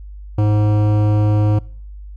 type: tone with hard clipping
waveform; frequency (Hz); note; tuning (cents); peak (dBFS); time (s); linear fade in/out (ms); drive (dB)
sine; 105.2; G#2; +23; -14; 0.38-1.59; 5; 15
effects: noise-tail reverb RT60 0.6 s tail -25 dB re dry + added 50 Hz sine -31 dBFS peak until 2.16 s